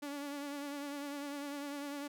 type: tone with vibrato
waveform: sawtooth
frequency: 285.8 Hz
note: D4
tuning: 47 cents flat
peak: -36 dBFS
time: 0.02-2.08 s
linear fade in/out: 10 ms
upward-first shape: triangle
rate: 10 Hz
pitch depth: 49 cents each way
effects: none

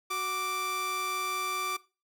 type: tone pair together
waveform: sawtooth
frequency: 370 / 1174.7 Hz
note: F#4 / D6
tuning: 0 / 0 cents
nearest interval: octave + minor sixth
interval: 2000 cents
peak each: -36 / -27 dBFS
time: 0.1-1.77 s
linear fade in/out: 10 ms
effects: noise-tail reverb RT60 0.3 s tail -19 dB re dry

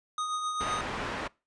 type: tone with tremolo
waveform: square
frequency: 1243 Hz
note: D#6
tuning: 2 cents flat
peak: -29 dBFS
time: 0.18-0.81 s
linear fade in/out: 2 ms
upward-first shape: triangle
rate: 7.7 Hz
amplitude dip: 45%
type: low-pass noise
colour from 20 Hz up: white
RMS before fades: -35 dBFS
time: 0.6-1.28 s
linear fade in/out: 10 ms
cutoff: 1600 Hz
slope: 12 dB/octave
effects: noise-tail reverb RT60 0.3 s tail -25 dB re dry + resampled to 22050 Hz

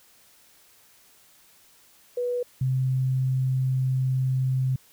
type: tone pair in turn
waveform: sine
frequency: 489.5 / 130.4 Hz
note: B4 / C3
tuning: -15 / -5 cents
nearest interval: octave + major seventh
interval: 2290 cents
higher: first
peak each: -24 / -21 dBFS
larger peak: second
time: 2.17-2.43 / 2.61-4.76 s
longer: second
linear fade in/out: 5 ms
effects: white hiss -57 dBFS RMS until 4.92 s

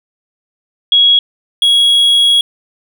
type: tone pair in turn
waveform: sine / triangle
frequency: 3322 / 3322 Hz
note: G#7 / G#7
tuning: 0 / 0 cents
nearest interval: unison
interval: 0 cents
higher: neither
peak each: -5 dBFS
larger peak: neither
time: 0.92-1.19 / 1.62-2.41 s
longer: second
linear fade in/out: 2 ms
effects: none

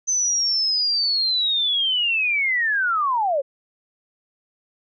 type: linear sweep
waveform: sine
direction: down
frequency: 6170 to 518 Hz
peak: -18 dBFS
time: 0.07-3.42 s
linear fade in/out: 20 ms
effects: none

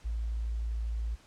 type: tone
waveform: sine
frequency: 56.2 Hz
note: A1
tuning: 37 cents sharp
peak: -30 dBFS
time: 0.04-1.16 s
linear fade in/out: 20 ms
effects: pink hiss -59 dBFS RMS until 1.26 s + low-pass 8000 Hz 12 dB/octave

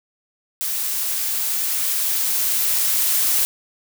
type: noise with level ramp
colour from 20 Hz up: blue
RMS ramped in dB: -24 to -18 dBFS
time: 0.61-3.45 s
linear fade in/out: 0 ms
effects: none

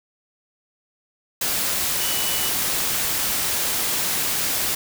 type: tone in noise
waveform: sine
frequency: 2959 Hz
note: F#7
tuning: 1 cent flat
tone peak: -30 dBFS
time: 2-2.49 s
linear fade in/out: 5 ms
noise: white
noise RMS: -23 dBFS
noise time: 1.41-4.75 s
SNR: -10 dB
effects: none

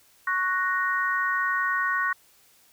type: chord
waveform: sine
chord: F# major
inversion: second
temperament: equal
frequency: 1108.7 / 1480 / 1864.7 Hz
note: C#6 / F#6 / A#6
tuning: 0 / 0 / 0 cents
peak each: -27 dBFS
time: 0.27-2.13 s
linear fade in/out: 5 ms
effects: white hiss -59 dBFS RMS until 2.72 s

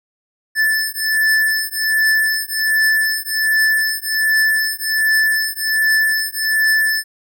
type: beating tone pair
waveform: square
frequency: 1752 / 1753.3 Hz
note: A6 / A6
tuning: -8 / -7 cents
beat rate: 1.3 Hz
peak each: -18 dBFS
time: 0.55-7.04 s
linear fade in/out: 50 ms
effects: none

